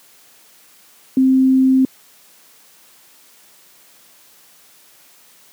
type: tone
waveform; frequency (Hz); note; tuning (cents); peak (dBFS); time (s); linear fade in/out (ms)
sine; 262.3; C4; +4; -9; 1.17-1.85; 2
effects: white hiss -49 dBFS RMS until 5.52 s + high-pass 150 Hz 12 dB/octave